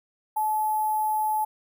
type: tone with sample-and-hold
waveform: sine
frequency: 860 Hz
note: A5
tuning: 40 cents flat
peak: -22 dBFS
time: 0.36-1.45 s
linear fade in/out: 10 ms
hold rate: 11025 Hz
effects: none